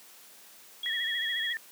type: tone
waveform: sine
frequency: 3315 Hz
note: G#7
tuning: 4 cents flat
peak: -31 dBFS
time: 0.83-1.53 s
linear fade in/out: 5 ms
type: tone with vibrato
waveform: sine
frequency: 1862 Hz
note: A#6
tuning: 2 cents flat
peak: -31 dBFS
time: 0.86-1.57 s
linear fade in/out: 0 ms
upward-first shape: sine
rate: 14 Hz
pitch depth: 88 cents each way
effects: white hiss -53 dBFS RMS until 1.71 s + high-pass 200 Hz 12 dB/octave